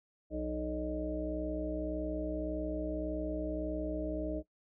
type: harmonic tone with a mistuned harmonic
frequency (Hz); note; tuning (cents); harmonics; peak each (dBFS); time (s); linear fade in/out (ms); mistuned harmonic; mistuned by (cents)
61.74; B1; 0; 1 / 3 / 5 / 7 / 9 / 10; -40 / -45 / -37 / -45 / -46 / -39; 0.3-4.43; 50; 3; -52
effects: noise-tail reverb RT60 0.1 s tail -19 dB re dry